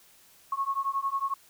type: beating tone pair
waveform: sine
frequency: 1091 / 1102 Hz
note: C#6 / C#6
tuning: -28 / -11 cents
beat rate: 11 Hz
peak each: -30 dBFS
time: 0.52-1.34 s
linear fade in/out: 5 ms
effects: white hiss -58 dBFS RMS until 1.49 s